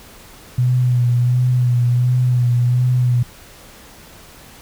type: tone with vibrato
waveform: sine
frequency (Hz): 123.47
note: B2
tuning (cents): 0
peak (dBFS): -12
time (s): 0.58-3.23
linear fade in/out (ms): 5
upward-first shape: sine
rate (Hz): 1.4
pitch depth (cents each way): 32
effects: pink hiss -42 dBFS RMS until 4.61 s